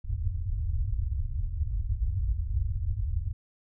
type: low-pass noise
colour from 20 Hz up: white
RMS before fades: -29 dBFS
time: 0.04-3.33 s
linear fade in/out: 10 ms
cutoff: 100 Hz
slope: 48 dB/octave
effects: none